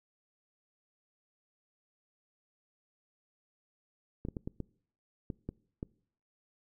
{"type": "clicks", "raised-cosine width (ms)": 3, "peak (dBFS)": -24, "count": 8, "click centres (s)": [4.251, 4.286, 4.368, 4.475, 4.603, 5.302, 5.49, 5.829], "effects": ["noise-tail reverb RT60 0.6 s tail -24 dB re dry"]}